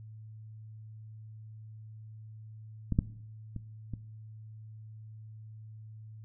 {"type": "clicks", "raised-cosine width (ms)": 5, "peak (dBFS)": [-17, -11, -26, -25], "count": 4, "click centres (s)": [2.923, 2.989, 3.563, 3.937], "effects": ["noise-tail reverb RT60 0.7 s tail -18 dB re dry", "added 109 Hz sine -45 dBFS peak until 6.24 s"]}